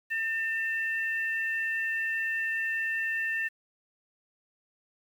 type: tone pair together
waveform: sine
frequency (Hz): 1802.5 / 2679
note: A6 / E7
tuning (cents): +41 / +27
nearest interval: perfect fifth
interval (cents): 686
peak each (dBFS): -28 / -36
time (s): 0.1-3.49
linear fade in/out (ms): 20
effects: 9-bit